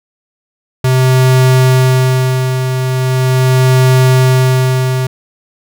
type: tone with tremolo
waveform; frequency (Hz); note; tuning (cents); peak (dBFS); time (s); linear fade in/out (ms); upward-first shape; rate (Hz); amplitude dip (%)
square; 129.3; C3; -20; -6; 0.84-5.07; 5; sine; 0.4; 55
effects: none